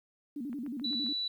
sine tone with vibrato, 261.6 Hz, C4, in tune, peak -35 dBFS, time 0.36-1.13 s, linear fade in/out 5 ms, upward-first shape square, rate 11 Hz, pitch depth 180 cents each way
click train, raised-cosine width 0.5 ms, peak -38 dBFS, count 5, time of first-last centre 0.53-1.065 s, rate 7.48 Hz
sine tone, 3951 Hz, B7, in tune, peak -31 dBFS, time 0.84-1.28 s, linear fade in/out 5 ms
effects 11-bit

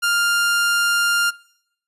sawtooth tone, 1400 Hz, F6, 4 cents sharp, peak -13 dBFS, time 0.02-1.31 s, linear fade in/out 20 ms, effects noise-tail reverb RT60 0.7 s tail -21 dB re dry + resampled to 32000 Hz

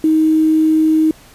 sine tone with quantisation, 314.6 Hz, D#4, 19 cents sharp, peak -9 dBFS, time 0.04-1.11 s, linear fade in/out 2 ms, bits 6, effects pink hiss -44 dBFS RMS until 1.34 s + resampled to 32000 Hz

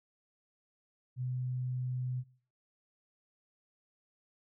sine tone, 126.5 Hz, B2, 42 cents sharp, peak -33 dBFS, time 1.16-2.24 s, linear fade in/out 50 ms, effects noise-tail reverb RT60 0.4 s tail -17 dB re dry

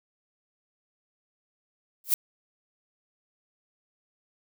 violet noise with exponential growth, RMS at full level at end -17 dBFS, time 2.04-2.14 s, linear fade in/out 2 ms, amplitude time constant 21 ms, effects none

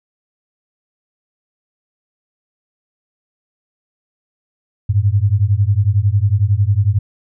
sine beating tone pair, 96.2 / 107.2 Hz, G2 / A2, -32 / -45 cents, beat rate 11 Hz, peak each -14 dBFS, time 4.89-6.99 s, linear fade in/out 10 ms, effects none

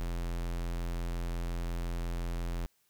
square tone, 42.83 Hz, F1, 33 cents flat, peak -33 dBFS, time 0-2.66 s, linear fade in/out 0 ms, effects white hiss -72 dBFS RMS until 2.89 s

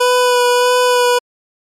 25% pulse tone with vibrato, 493.9 Hz, B4, in tune, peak -6 dBFS, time 0-1.19 s, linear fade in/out 10 ms, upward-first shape sine, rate 1.6 Hz, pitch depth 15 cents each way, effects low-pass 12000 Hz 12 dB/octave + MP3 64 kbps

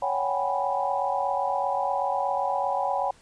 sine tone cluster, 559 / 743 / 780 / 828 / 986 Hz, C#5 / F#5 / G5 / G#5 / B5, +14 / +7 / -9 / -5 / -3 cents, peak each -30 dBFS, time 0.02-3.11 s, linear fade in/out 5 ms, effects pink hiss -56 dBFS RMS until 3.21 s + resampled to 22050 Hz

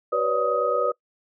sine tone cluster, 379.6 / 490.1 / 558 / 588 / 1256 Hz, F#4 / B4 / C#5 / D5 / D#6, +44 / -13 / +11 / +2 / +16 cents, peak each -32 / -24 / -29 / -26 / -25 dBFS, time 0.12-0.92 s, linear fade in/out 10 ms, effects noise-tail reverb RT60 0.1 s tail -23 dB re dry

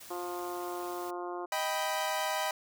white noise, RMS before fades -49 dBFS, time 0-1.11 s, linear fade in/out 10 ms
harmonic tone, 176.7 Hz, F3, 21 cents sharp, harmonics 2 / 3 / 4 / 5 / 6 / 7 / 8, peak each -38 / -47 / -41 / -46 / -43 / -48 / -53 dBFS, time 0.1-1.46 s, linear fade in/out 10 ms
sawtooth chord, Eb augmented, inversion none, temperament equal with one note detuned, 626.2 / 784 / 987.8 Hz, Eb5 / G5 / B5, +11 / 0 / 0 cents, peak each -31 dBFS, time 1.52-2.51 s, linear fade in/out 2 ms
effects none

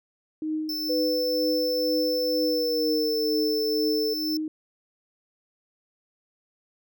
sine tone with tremolo, 311.1 Hz, D#4, in tune, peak -24 dBFS, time 0.42-4.48 s, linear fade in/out 2 ms, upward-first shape triangle, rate 2.1 Hz, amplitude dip 75%
square tone, 5300 Hz, E8, 9 cents sharp, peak -29 dBFS, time 0.69-4.37 s, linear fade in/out 2 ms
sine tone with pitch glide, 497.3 to 438 Hz, B4 to A4, +12 to -8 cents, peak -24 dBFS, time 0.89-4.14 s, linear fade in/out 10 ms, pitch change -220 cents, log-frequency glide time 2.39-3.39 s
effects none

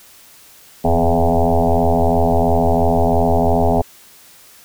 sine tone with frequency modulation, 334.7 Hz, E4, 26 cents sharp, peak -11 dBFS, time 0.84-3.82 s, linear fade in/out 10 ms, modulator 82.9 Hz, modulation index 5.6, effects white hiss -45 dBFS RMS until 4.64 s

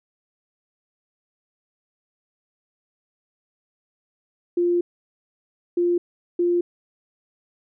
sine tone bursts at uneven times, 349.2 Hz, F4, in tune, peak -17 dBFS, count 3, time 4.57-4.81 / 5.77-5.98 / 6.39-6.61 s, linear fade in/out 5 ms, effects none

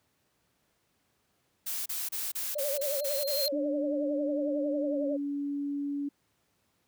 blue noise bursts, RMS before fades -34 dBFS, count 8, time 1.66-3.47 s, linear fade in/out 10 ms, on 200 ms, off 30 ms
square tone with exponential growth, 4186 Hz, C8, in tune, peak -28 dBFS, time 2.51-3.48 s, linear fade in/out 0 ms, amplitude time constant 210 ms
sine tone with vibrato, 568 Hz, C#5, 42 cents sharp, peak -30 dBFS, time 2.55-5.17 s, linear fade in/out 10 ms, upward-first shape triangle, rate 11 Hz, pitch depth 110 cents each way
sine tone with pitch glide, 293.7 to 284.7 Hz, D4 to C#4, 0 to +46 cents, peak -30 dBFS, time 3.52-6.09 s, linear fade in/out 10 ms, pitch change -54 cents, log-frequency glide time 4.84-5.02 s
effects pink hiss -73 dBFS RMS until 6.87 s + high-pass 80 Hz 12 dB/octave

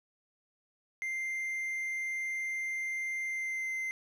triangle tone with pitch glide, 2093 to 2075 Hz, C7 to C7, 0 to -15 cents, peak -31 dBFS, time 1.02-3.91 s, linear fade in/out 0 ms, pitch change -15 cents, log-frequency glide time 3.24-3.72 s, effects none

